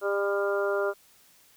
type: harmonic tone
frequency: 200 Hz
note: G3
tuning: 35 cents sharp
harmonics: 2 / 3 / 4 / 5 / 6 / 7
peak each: -27 / -29 / -41 / -39 / -36 / -33 dBFS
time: 0.01-0.94 s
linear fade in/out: 50 ms
effects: white hiss -59 dBFS RMS until 1.56 s